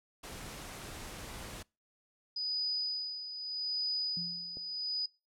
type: noise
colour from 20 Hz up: pink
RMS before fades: -45 dBFS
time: 0.23-1.63 s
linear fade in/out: 10 ms
type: tone with tremolo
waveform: sine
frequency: 4969 Hz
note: D#8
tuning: 3 cents flat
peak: -31 dBFS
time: 2.36-5.06 s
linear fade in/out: 5 ms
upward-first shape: sine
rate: 0.81 Hz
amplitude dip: 65%
type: tone with exponential decay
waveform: sine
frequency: 174.61 Hz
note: F3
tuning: in tune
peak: -39 dBFS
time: 4.17-4.82 s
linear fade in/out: 2 ms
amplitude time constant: 140 ms
type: click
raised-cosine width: 2 ms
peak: -36 dBFS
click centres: 4.571 s
effects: noise-tail reverb RT60 0.3 s tail -26 dB re dry + low-pass 12000 Hz 12 dB/octave

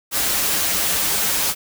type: noise with comb filter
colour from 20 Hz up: white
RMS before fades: -20 dBFS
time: 0.11-1.55 s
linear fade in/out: 50 ms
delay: 8.1 ms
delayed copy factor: -0.65
effects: none

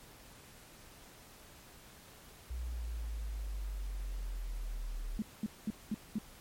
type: exponential sweep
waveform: sine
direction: down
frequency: 61.74 to 36 Hz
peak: -36 dBFS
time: 2.5-5.18 s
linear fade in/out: 10 ms
type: tone bursts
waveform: sine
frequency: 214 Hz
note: A3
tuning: 48 cents flat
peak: -31 dBFS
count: 5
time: 5.19-6.185 s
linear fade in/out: 2 ms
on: 31 ms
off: 210 ms
effects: pink hiss -56 dBFS RMS until 6.4 s + MP3 64 kbps

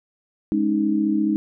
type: chord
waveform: sine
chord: Ab suspended fourth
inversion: none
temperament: just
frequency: 207.7 / 276.9 / 311.5 Hz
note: Ab3 / Db4 / Eb4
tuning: 0 / -2 / +2 cents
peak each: -22 / -26 / -20 dBFS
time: 0.52-1.36 s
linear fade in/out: 0 ms
effects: none

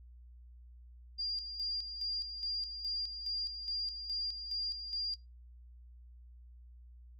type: tone with tremolo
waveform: sine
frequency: 4796 Hz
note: D8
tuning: 36 cents sharp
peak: -33 dBFS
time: 1.18-5.16 s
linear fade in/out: 20 ms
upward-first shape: square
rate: 2.4 Hz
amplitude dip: 55%
effects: noise-tail reverb RT60 0.2 s tail -19 dB re dry + added 60 Hz sine -52 dBFS peak until 7.19 s

